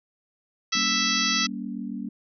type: harmonic tone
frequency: 659.3 Hz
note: E5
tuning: in tune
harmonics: 2 / 3 / 4 / 5 / 6 / 7 / 8 / 9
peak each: -30 / -30 / -30 / -30 / -30 / -30 / -30 / -30 dBFS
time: 0.72-1.47 s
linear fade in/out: 10 ms
type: chord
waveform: sine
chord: G diminished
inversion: none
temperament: just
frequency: 196 / 235.2 / 282.2 Hz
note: G3 / Bb3 / Db4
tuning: 0 / +16 / +31 cents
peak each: -34 / -33 / -36 dBFS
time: 0.75-2.09 s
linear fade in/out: 5 ms
effects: none